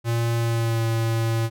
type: tone with pitch glide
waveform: square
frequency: 116.54 to 113.88 Hz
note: A#2 to A#2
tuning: 0 to -40 cents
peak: -21 dBFS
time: 0.04-1.5 s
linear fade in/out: 50 ms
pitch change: -40 cents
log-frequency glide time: 0.36-0.84 s
effects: none